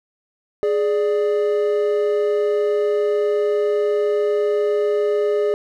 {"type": "tone pair together", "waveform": "triangle", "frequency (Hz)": [416.5, 589], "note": ["G#4", "D5"], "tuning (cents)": [5, 5], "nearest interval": "tritone", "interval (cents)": 600, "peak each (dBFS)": [-15, -21], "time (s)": [0.63, 5.54], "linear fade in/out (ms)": 0, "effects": []}